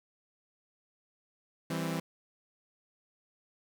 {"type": "chord", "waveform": "sawtooth", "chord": "C major", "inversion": "first", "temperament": "equal", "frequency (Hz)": [164.81, 196, 261.6], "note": ["E3", "G3", "C4"], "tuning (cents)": [0, 0, 0], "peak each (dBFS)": [-30, -35, -34], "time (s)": [1.7, 2], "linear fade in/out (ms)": 5, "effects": ["11-bit"]}